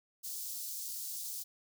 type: high-pass noise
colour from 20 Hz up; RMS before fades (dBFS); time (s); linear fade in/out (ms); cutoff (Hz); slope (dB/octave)
white; -41; 0.23-1.44; 20; 4600; 24
effects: none